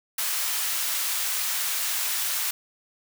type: high-pass noise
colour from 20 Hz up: white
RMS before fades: -27 dBFS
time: 0.18-2.51 s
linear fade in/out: 5 ms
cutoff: 1000 Hz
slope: 12 dB/octave
effects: none